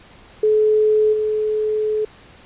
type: tone with level steps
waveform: sine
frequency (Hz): 429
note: A4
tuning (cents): -44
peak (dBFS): -12 / -17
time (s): 0.43-2.05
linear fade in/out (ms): 5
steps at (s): 1.12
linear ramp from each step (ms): 20
effects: pink hiss -46 dBFS RMS until 2.45 s + resampled to 8000 Hz